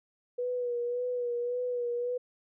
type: tone with vibrato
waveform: sine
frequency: 487.4 Hz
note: B4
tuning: 23 cents flat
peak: -29 dBFS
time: 0.38-2.18 s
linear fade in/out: 10 ms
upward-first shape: sine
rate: 1.8 Hz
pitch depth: 34 cents each way
effects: none